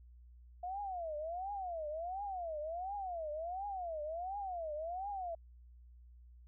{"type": "tone with vibrato", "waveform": "sine", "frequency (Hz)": 698.5, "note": "F5", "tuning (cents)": 0, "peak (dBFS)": -38, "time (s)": [0.63, 5.35], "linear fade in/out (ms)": 5, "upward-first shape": "triangle", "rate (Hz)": 1.4, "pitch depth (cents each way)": 300, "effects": ["added 60 Hz sine -55 dBFS peak until 6.47 s"]}